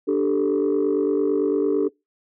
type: chord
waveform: sine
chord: D suspended fourth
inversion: none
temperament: just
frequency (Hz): 293.7 / 391.6 / 440.5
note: D4 / G4 / A4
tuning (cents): 0 / -2 / +2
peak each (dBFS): -21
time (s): 0.07-1.89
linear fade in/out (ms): 20
effects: noise-tail reverb RT60 0.2 s tail -23 dB re dry + tanh soft clip ceiling -13 dBFS